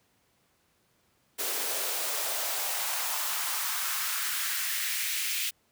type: noise with high-pass filter sweep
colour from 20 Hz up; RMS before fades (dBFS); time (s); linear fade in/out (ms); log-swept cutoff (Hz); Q
white; -31; 1.38-5.51; 20; 390 to 2500; 2
effects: pink hiss -69 dBFS RMS until 5.71 s + high-pass 80 Hz 12 dB/octave